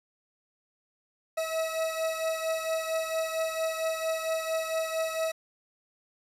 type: beating tone pair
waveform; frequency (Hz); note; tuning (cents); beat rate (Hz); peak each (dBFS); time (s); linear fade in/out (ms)
40% pulse; 644 / 648.4; E5 / E5; -41 / -29; 4.4; -29 / -33; 1.37-5.32; 10
effects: resampled to 32000 Hz + 9-bit